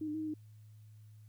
sine tone with pitch steps, 310.8 / 300.9 / 314.6 / 311.4 / 306.4 Hz, D#4 / D4 / D#4 / D#4 / D#4, -2 / +42 / +19 / +2 / -27 cents, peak -35 dBFS, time 0.01-0.34 s, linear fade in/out 5 ms, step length 66 ms, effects added 107 Hz sine -53 dBFS peak until 1.28 s + white hiss -75 dBFS RMS until 1.28 s

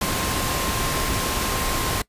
sine tone in noise, 1057 Hz, C6, 17 cents sharp, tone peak -31 dBFS, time 0.01-2.02 s, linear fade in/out 5 ms, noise pink, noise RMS -24 dBFS, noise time 0.01-2.02 s, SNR -10 dB, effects noise-tail reverb RT60 0.1 s tail -21 dB re dry + resampled to 32000 Hz

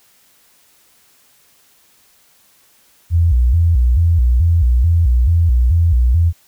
sine tone with vibrato, 71.8 Hz, D2, 39 cents flat, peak -9 dBFS, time 3.1-6.33 s, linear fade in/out 50 ms, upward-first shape square, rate 2.3 Hz, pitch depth 280 cents each way, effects white hiss -53 dBFS RMS until 6.47 s

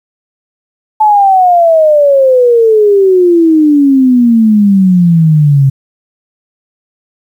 sine exponential sweep, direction down, 871 to 133.8 Hz, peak -3 dBFS, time 1-5.7 s, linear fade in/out 10 ms, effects 7-bit

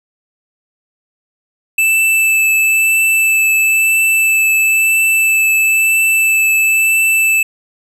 square tone with vibrato, 2637 Hz, E7, in tune, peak -10 dBFS, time 1.78-7.43 s, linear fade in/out 5 ms, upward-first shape triangle, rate 1 Hz, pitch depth 12 cents each way, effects none

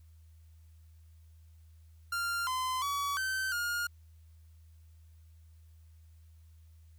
45% pulse tone with pitch steps, 1392 / 1027 / 1135 / 1543 / 1421 Hz, F6 / C6 / C#6 / G6 / F6, -6 / -33 / +41 / -28 / +30 cents, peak -31 dBFS, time 2.12-3.87 s, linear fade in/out 5 ms, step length 350 ms, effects added 80 Hz sine -54 dBFS peak until 6.98 s + white hiss -74 dBFS RMS until 6.98 s

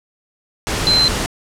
sine tone in noise, 4091 Hz, C8, 40 cents flat, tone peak -11 dBFS, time 0.87-1.08 s, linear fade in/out 0 ms, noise pink, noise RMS -20 dBFS, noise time 0.67-1.26 s, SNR +6 dB, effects low-pass 9000 Hz 12 dB/octave

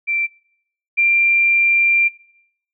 sine tone pair in turn, 2349 / 2374 Hz, D7 / D7, 0 / +18 cents, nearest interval unison, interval 18 cents, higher second, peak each -17 / -11 dBFS, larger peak second, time 0.07-0.27 / 0.97-2.09 s, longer second, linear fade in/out 20 ms, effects noise-tail reverb RT60 0.7 s tail -21 dB re dry

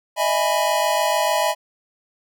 square chord, E major seventh, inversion third, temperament equal with one note detuned, 612.6 / 659.3 / 830.6 / 987.8 Hz, D#5 / E5 / G#5 / B5, -27 / 0 / 0 / 0 cents, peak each -24 dBFS, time 0.16-1.55 s, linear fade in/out 50 ms, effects none

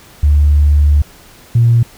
sine tone pair in turn, 73.4 / 117.31 Hz, D2 / A#2, 0 / +11 cents, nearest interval minor sixth, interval 811 cents, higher second, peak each -5 dBFS, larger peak neither, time 0.23-1.02 / 1.55-1.83 s, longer first, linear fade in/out 5 ms, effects tanh soft clip ceiling -1 dBFS + pink hiss -41 dBFS RMS until 1.97 s

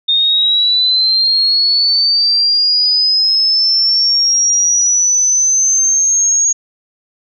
sine linear sweep, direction up, 3657 to 6630 Hz, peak -9 dBFS, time 0.08-6.53 s, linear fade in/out 10 ms, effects none

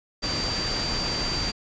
sine tone in noise, 4687 Hz, D8, 4 cents flat, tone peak -28 dBFS, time 0.22-1.52 s, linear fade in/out 20 ms, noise pink, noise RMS -29 dBFS, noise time 0.22-1.52 s, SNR -2 dB, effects resampled to 16000 Hz

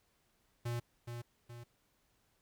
square tone with echo, 119.1 Hz, A#2, 38 cents sharp, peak -36 dBFS, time 0.65-0.8 s, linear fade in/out 10 ms, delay 420 ms, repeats 2, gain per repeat -6 dB, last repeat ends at 1.64 s, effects pink hiss -75 dBFS RMS until 2.41 s

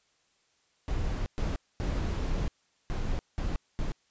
brown noise bursts at uneven times, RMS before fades -30 dBFS, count 6, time 0.88-1.26 / 1.38-1.56 / 1.8-2.48 / 2.9-3.19 / 3.38-3.56 / 3.79-3.92 s, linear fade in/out 0 ms, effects white hiss -70 dBFS RMS until 4.1 s + resampled to 16000 Hz

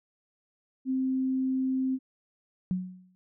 sine tone, 261.6 Hz, C4, in tune, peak -25 dBFS, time 0.85-1.99 s, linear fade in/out 50 ms
sine tone with exponential decay, 183.7 Hz, F#3, 12 cents flat, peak -23 dBFS, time 2.71-3.15 s, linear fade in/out 0 ms, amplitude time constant 94 ms
effects none

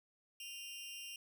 sawtooth tone with amplitude modulation, 2794 Hz, F7, in tune, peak -39 dBFS, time 0.4-1.16 s, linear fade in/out 2 ms, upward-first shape sine, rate 300 Hz, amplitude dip 80%, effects none

